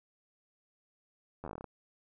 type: slowing click train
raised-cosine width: 1 ms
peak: -28 dBFS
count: 11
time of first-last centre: 1.44-1.643 s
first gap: 11 ms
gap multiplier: 1.13
effects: none